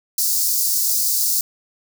white high-pass noise, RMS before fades -19 dBFS, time 0.18-1.41 s, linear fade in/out 2 ms, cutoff 4500 Hz, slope 48 dB/octave, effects none

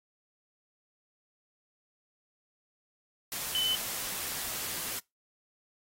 sine tone in noise, 3027 Hz, F#7, 39 cents sharp, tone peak -26 dBFS, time 3.55-3.75 s, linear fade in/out 0 ms, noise white, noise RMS -36 dBFS, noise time 3.32-4.99 s, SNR +7 dB, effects noise-tail reverb RT60 0.2 s tail -24 dB re dry + AAC 48 kbps

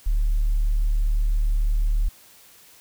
sine tone, 37 Hz, D1, 14 cents sharp, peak -16 dBFS, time 0.06-2.09 s, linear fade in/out 10 ms, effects tanh soft clip ceiling -15 dBFS + white hiss -51 dBFS RMS until 2.8 s

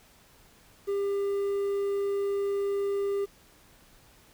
triangle tone with quantisation, 399.4 Hz, G4, 32 cents sharp, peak -24 dBFS, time 0.87-3.26 s, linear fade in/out 20 ms, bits 9, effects pink hiss -58 dBFS RMS until 4.33 s

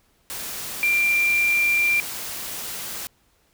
sine tone in noise, 2374 Hz, D7, 18 cents sharp, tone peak -17 dBFS, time 0.83-2 s, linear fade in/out 0 ms, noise white, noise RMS -32 dBFS, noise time 0.3-3.07 s, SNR +12 dB, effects pink hiss -63 dBFS RMS until 3.53 s

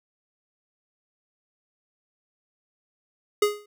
square tone with exponential decay, 415.3 Hz, G#4, in tune, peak -16 dBFS, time 3.42-3.66 s, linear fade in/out 5 ms, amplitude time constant 52 ms, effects none

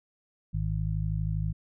harmonic tone, 52.5 Hz, G#1, 19 cents sharp, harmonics 1 / 2 / 3, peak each -31 / -31 / -31 dBFS, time 0.53-1.53 s, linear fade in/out 20 ms, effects none

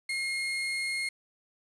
35% pulse tone, 2144 Hz, C7, 42 cents sharp, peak -28 dBFS, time 0.09-1.09 s, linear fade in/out 5 ms, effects resampled to 24000 Hz + 9-bit

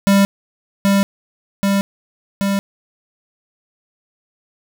square tone with echo, 198 Hz, G3, 18 cents sharp, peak -10 dBFS, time 0.07-0.25 s, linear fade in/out 0 ms, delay 780 ms, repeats 3, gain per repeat -2 dB, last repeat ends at 2.59 s, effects none

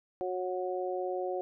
harmonic tone, 183 Hz, F#3, 19 cents flat, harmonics 2 / 3 / 4, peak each -34 / -36 / -37 dBFS, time 0.21-1.41 s, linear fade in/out 0 ms, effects none

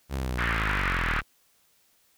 sawtooth linear sweep, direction down, 69.3 to 35.87 Hz, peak -24 dBFS, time 0.09-1.23 s, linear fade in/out 50 ms
white band-pass noise, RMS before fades -29 dBFS, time 0.38-1.21 s, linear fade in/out 5 ms, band 1200 to 2000 Hz, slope 24 dB/octave
effects white hiss -65 dBFS RMS until 2.17 s

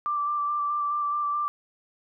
sine tone with vibrato, 1174.7 Hz, D6, in tune, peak -24 dBFS, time 0.06-1.48 s, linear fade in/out 0 ms, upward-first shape square, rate 4.7 Hz, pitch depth 14 cents each way, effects none

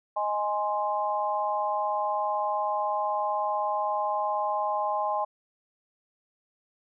sine chord, Ab major, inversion second, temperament equal, 622.3 / 830.6 / 1046.5 Hz, Eb5 / Ab5 / C6, 0 / 0 / 0 cents, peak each -31 / -28 / -30 dBFS, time 0.16-5.25 s, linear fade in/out 10 ms, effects none

